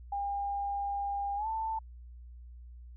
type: tone with pitch glide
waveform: sine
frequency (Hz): 804 to 887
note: G5 to A5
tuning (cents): +44 to +14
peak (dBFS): -31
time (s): 0.12-1.79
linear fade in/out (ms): 5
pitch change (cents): +170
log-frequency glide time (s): 1.36-1.47
effects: added 60 Hz sine -46 dBFS peak until 2.96 s